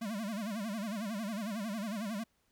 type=tone with vibrato; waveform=square; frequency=212.4 Hz; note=G#3; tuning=39 cents sharp; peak=-36 dBFS; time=0.01-2.24 s; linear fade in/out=10 ms; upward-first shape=sine; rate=11 Hz; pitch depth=160 cents each way; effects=pink hiss -75 dBFS RMS until 2.51 s